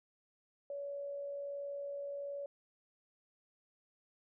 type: tone with amplitude modulation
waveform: sine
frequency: 566 Hz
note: C#5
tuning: 36 cents sharp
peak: -38 dBFS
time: 0.7-2.46 s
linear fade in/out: 2 ms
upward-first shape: sine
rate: 61.3 Hz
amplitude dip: 25%
effects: none